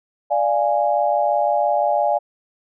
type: chord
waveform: sine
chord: D diminished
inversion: none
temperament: equal with one note detuned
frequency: 587.3 / 693.2 / 830.6 Hz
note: D5 / F5 / Ab5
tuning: 0 / -13 / 0 cents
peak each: -20 dBFS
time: 0.3-2.19 s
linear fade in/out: 20 ms
effects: none